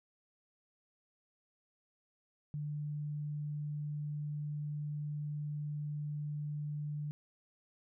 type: tone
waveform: sine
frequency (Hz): 148.3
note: D3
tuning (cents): +17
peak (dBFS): -36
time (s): 2.54-7.11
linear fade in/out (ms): 0
effects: none